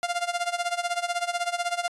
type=tone with tremolo; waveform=sawtooth; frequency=698.5 Hz; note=F5; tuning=in tune; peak=-19 dBFS; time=0.03-1.88 s; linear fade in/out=0 ms; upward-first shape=sine; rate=16 Hz; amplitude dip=85%; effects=resampled to 24000 Hz